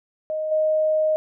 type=tone with level steps; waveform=sine; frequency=622.3 Hz; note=D#5; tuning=in tune; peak=-23 / -17 dBFS; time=0.3-1.16 s; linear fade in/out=0 ms; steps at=0.51 s; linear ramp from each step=10 ms; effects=none